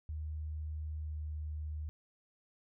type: tone with pitch glide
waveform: sine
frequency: 77 to 76.38 Hz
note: D#2 to D#2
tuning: -17 to -31 cents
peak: -37 dBFS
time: 0.09-1.89 s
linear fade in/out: 0 ms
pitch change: -14 cents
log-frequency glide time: 1.01-1.16 s
effects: none